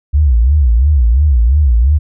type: tone with vibrato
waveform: sine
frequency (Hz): 65.41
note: C2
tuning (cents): 0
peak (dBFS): -6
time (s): 0.13-1.99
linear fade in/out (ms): 20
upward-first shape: sine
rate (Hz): 2.9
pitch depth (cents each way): 270
effects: none